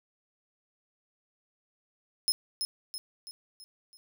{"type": "tone with echo", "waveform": "sawtooth", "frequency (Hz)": 5160, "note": "E8", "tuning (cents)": -38, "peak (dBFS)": -21, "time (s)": [2.28, 2.32], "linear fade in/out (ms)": 0, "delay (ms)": 330, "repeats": 5, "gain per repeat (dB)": -6, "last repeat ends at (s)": 3.97, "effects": []}